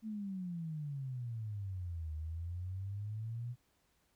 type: exponential two-way sweep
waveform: sine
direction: down then up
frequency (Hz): 224 to 76.6 to 123.7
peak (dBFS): -38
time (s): 0.02-3.56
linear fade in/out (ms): 50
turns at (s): 2.14
effects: pink hiss -75 dBFS RMS until 4.15 s